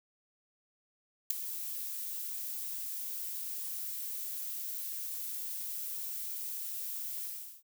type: noise with ADSR envelope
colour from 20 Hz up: violet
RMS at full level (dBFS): -24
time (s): 1.3-7.63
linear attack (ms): 6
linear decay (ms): 6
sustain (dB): -15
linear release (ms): 390
effects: none